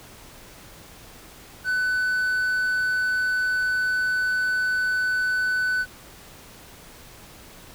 triangle tone, 1500 Hz, F#6, 23 cents sharp, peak -19 dBFS, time 1.64-5.86 s, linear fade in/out 50 ms, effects pink hiss -46 dBFS RMS until 7.74 s

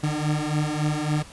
30% pulse beating tone pair, 149.1 / 152.7 Hz, D3 / D#3, +27 / -32 cents, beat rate 3.6 Hz, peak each -23 dBFS, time 0.03-1.23 s, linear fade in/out 10 ms, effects pink hiss -45 dBFS RMS until 1.32 s + resampled to 24000 Hz

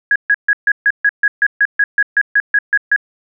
sine tone bursts, 1661.2 Hz, G#6, in tune, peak -8 dBFS, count 16, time 0.11-2.962 s, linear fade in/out 2 ms, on 47 ms, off 140 ms, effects none

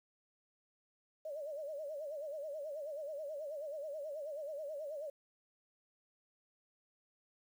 sine tone with vibrato, 594 Hz, D5, 20 cents sharp, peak -40 dBFS, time 1.25-5.1 s, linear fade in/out 5 ms, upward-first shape sine, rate 9.3 Hz, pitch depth 120 cents each way, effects 11-bit

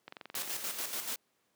click train, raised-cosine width 0.3 ms, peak -28 dBFS, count 10, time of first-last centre 0.08-0.476 s, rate 22.7 Hz
white noise with tremolo, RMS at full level -36 dBFS, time 0.35-1.16 s, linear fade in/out 2 ms, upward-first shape square, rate 6.9 Hz, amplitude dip 50%
effects pink hiss -75 dBFS RMS until 1.55 s + high-pass 200 Hz 12 dB/octave

